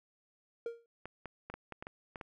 triangle tone with exponential decay, 466.2 Hz, A#4, in tune, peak -31 dBFS, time 0.66-0.86 s, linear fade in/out 2 ms, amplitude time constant 43 ms
clicks, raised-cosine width 0.5 ms, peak -28 dBFS, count 9, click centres 1.056 / 1.257 / 1.5 / 1.54 / 1.723 / 1.825 / 1.869 / 2.158 / 2.212 s
effects none

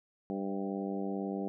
harmonic tone with a mistuned harmonic, 98 Hz, G2, in tune, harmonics 2 / 3 / 4 / 5 / 6 / 7 / 8, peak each -36 / -39 / -40 / -43 / -47 / -46 / -46 dBFS, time 0.3-1.48 s, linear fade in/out 0 ms, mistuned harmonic 6, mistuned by +20 cents, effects none

